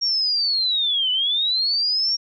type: linear two-way sweep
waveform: sine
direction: down then up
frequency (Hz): 5600 to 2960 to 5600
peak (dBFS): -18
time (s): 0.01-2.17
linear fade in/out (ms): 20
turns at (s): 1.11
effects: none